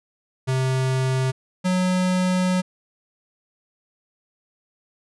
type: tone pair in turn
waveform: square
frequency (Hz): 130.81 / 183.5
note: C3 / F#3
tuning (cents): 0 / -14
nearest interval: tritone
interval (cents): 586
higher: second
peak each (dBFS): -20 / -19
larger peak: second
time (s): 0.47-1.32 / 1.64-2.62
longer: second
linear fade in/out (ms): 20
effects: resampled to 24000 Hz